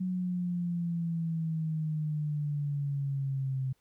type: exponential sweep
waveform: sine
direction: down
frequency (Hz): 185 to 130.81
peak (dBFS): -29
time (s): 0-3.73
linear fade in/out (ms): 10
effects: pink hiss -73 dBFS RMS until 3.8 s

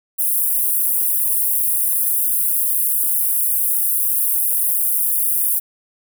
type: high-pass noise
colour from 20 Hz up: pink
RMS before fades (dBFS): -18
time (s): 0.18-5.6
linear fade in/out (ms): 20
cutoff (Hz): 10000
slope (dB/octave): 48
effects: none

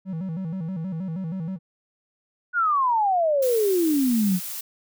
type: tone with vibrato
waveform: triangle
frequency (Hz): 175.1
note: F3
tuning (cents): +5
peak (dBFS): -25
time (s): 0.05-1.59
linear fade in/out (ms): 50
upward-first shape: square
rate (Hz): 6.3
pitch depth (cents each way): 140
type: exponential sweep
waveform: sine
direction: down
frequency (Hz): 1482 to 174.2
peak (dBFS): -18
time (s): 2.53-4.4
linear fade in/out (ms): 50
type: noise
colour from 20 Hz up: blue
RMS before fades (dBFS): -33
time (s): 3.42-4.61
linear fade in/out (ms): 5
effects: none

